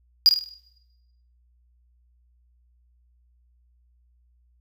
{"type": "tone with echo", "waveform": "triangle", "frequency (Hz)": 4857, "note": "D#8", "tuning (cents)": -43, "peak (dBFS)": -9, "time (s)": [0.26, 0.29], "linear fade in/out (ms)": 0, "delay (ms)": 50, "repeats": 5, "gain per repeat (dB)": -7, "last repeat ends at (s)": 0.54, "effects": ["noise-tail reverb RT60 1.0 s tail -21 dB re dry", "added 60 Hz sine -59 dBFS peak until 4.6 s"]}